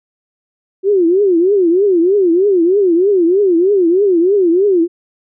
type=tone with vibrato; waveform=sine; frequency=369.4 Hz; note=F#4; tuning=3 cents flat; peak=-8 dBFS; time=0.83-4.88 s; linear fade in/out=50 ms; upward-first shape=triangle; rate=3.2 Hz; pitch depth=230 cents each way; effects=none